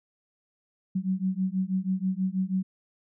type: beating tone pair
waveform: sine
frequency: 185 / 191.2 Hz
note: F#3 / G3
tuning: 0 / -43 cents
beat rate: 6.2 Hz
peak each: -28 dBFS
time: 0.95-2.63 s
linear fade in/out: 10 ms
effects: none